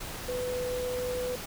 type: tone in noise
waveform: sine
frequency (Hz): 498.5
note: B4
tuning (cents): +16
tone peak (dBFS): -30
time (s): 0.28-1.36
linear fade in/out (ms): 10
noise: pink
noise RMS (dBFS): -39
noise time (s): 0-1.46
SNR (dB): +6
effects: none